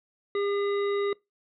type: harmonic tone with a mistuned harmonic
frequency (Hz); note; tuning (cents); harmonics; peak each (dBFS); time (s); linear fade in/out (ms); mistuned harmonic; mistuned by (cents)
403.8; G#4; -49; 1 / 3 / 5 / 7 / 9; -25 / -36 / -39 / -53 / -44; 0.35-1.13; 2; 9; +72
effects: noise-tail reverb RT60 0.2 s tail -23 dB re dry